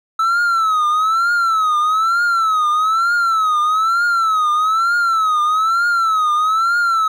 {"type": "tone with vibrato", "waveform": "triangle", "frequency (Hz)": 1309, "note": "E6", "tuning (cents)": -13, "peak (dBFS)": -11, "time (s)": [0.19, 7.08], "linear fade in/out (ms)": 5, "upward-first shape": "triangle", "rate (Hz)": 1.1, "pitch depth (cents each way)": 150, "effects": []}